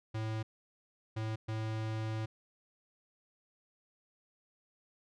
square tone bursts at uneven times, 110 Hz, A2, in tune, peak -35 dBFS, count 3, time 0.14-0.43 / 1.16-1.36 / 1.48-2.26 s, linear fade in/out 10 ms, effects low-pass 5000 Hz 12 dB/octave

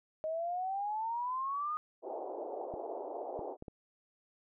sine exponential sweep, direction up, 622.3 to 1244.5 Hz, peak -33 dBFS, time 0.24-1.77 s, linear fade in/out 0 ms
white band-pass noise, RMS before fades -41 dBFS, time 2.02-3.57 s, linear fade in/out 50 ms, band 330 to 810 Hz, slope 48 dB/octave
clicks, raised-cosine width 2 ms, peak -31 dBFS, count 4, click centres 2.739 / 3.392 / 3.624 / 3.682 s
effects none

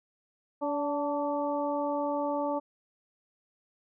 harmonic tone with a mistuned harmonic, 288.1 Hz, D4, 33 cents flat, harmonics 1 / 2 / 3 / 4, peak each -33 / -31 / -33 / -39 dBFS, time 0.61-2.6 s, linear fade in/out 20 ms, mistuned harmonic 3, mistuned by +34 cents, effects none

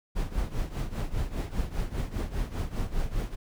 brown noise with tremolo, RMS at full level -27 dBFS, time 0.15-3.36 s, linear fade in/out 20 ms, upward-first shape triangle, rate 5 Hz, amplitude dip 85%, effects none

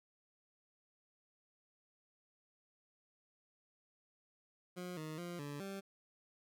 20% pulse tone with pitch steps, 179.5 / 156 / 174.5 / 144.4 / 195.7 Hz, F3 / D#3 / F3 / D3 / G3, +48 / +5 / -1 / -29 / -3 cents, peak -38 dBFS, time 4.76-5.81 s, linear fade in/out 20 ms, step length 210 ms, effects none

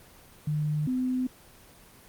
sine tone pair in turn, 150.9 / 254.8 Hz, D3 / C4, +47 / -46 cents, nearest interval major sixth, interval 907 cents, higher second, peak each -25 dBFS, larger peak neither, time 0.47-0.87 / 0.87-1.27 s, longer neither, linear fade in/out 5 ms, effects pink hiss -53 dBFS RMS until 2.08 s + Opus 24 kbps

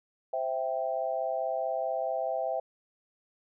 sine chord, C major, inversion none, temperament equal, 523.3 / 659.3 / 784 Hz, C5 / E5 / G5, 0 / 0 / 0 cents, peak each -34 / -31 / -34 dBFS, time 0.33-2.6 s, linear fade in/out 5 ms, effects none

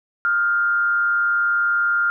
sine tone with frequency modulation, 1400 Hz, F6, 4 cents sharp, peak -16 dBFS, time 0.25-2.1 s, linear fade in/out 0 ms, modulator 140 Hz, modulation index 0.41, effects none

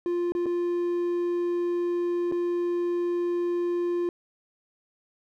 triangle tone with dropouts, 349.2 Hz, F4, in tune, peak -22 dBFS, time 0.06-4.09 s, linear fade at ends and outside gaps 1 ms, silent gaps 0.321-0.35 / 0.459-0.464 / 2.315-2.322 s, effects none

